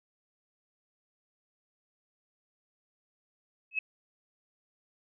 sine tone with exponential growth, 2580 Hz, E7, 38 cents flat, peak -23 dBFS, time 3.71-3.79 s, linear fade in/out 5 ms, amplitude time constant 17 ms, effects none

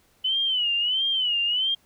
sine tone with vibrato, 2991 Hz, F#7, 18 cents sharp, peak -21 dBFS, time 0.24-1.75 s, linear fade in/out 10 ms, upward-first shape sine, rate 1.5 Hz, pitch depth 120 cents each way, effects pink hiss -62 dBFS RMS until 1.85 s

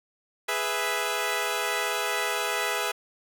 10% pulse chord, E major, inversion first, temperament equal, 415.3 / 493.9 / 659.3 Hz, G#4 / B4 / E5, 0 / 0 / 0 cents, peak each -22 dBFS, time 0.48-2.92 s, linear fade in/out 10 ms, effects none

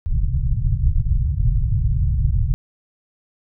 pink low-pass noise, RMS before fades -18 dBFS, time 0.06-2.54 s, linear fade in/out 0 ms, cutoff 140 Hz, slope 48 dB/octave, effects none

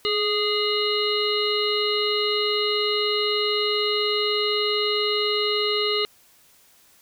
harmonic tone with a mistuned harmonic, 413.6 Hz, G#4, 7 cents flat, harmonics 1 / 3 / 5 / 7 / 9 / 10, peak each -24 / -30 / -31 / -27 / -30 / -28 dBFS, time 0.05-6.05 s, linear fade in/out 0 ms, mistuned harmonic 1, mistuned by +27 cents, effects white hiss -56 dBFS RMS until 7.01 s

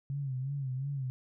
sine tone with vibrato, 134.9 Hz, C#3, 47 cents flat, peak -32 dBFS, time 0.1-1.1 s, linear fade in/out 0 ms, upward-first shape sine, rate 2.8 Hz, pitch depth 96 cents each way, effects none

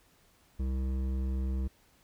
sine tone with hard clipping, 65.41 Hz, C2, in tune, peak -31 dBFS, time 0.59-1.68 s, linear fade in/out 10 ms, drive 11 dB, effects pink hiss -65 dBFS RMS until 2.03 s

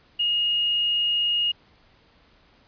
sine tone with quantisation, 2862 Hz, F7, 42 cents sharp, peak -20 dBFS, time 0.19-1.52 s, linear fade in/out 10 ms, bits 8, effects pink hiss -58 dBFS RMS until 2.67 s + resampled to 11025 Hz

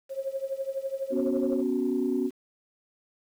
sine tone with tremolo, 540 Hz, C#5, 45 cents flat, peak -25 dBFS, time 0.09-1.63 s, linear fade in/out 50 ms, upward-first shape triangle, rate 12 Hz, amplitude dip 95%
sine chord, B suspended second, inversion none, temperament equal, 246.9 / 277.2 / 370 Hz, B3 / C#4 / F#4, 0 / 0 / 0 cents, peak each -28 dBFS, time 1.1-2.31 s, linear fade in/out 50 ms
effects tanh soft clip ceiling -16 dBFS + 9-bit

